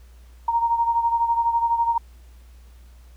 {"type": "beating tone pair", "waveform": "sine", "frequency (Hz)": [929, 941], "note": ["A#5", "A#5"], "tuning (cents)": [-6, 16], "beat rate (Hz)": 12, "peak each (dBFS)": [-19, -25], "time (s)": [0.48, 1.98], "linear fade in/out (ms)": 5, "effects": ["added 60 Hz sine -44 dBFS peak until 3.16 s", "pink hiss -59 dBFS RMS until 3.16 s"]}